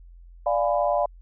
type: chord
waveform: sine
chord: D diminished seventh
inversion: none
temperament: equal with one note detuned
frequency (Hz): 587.3 / 698.5 / 830.6 / 999.2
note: D5 / F5 / Ab5 / Cb6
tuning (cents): 0 / 0 / 0 / +20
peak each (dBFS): -23 / -24 / -29 / -29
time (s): 0.46-1.06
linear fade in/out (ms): 5
effects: added 43 Hz sine -44 dBFS peak until 1.21 s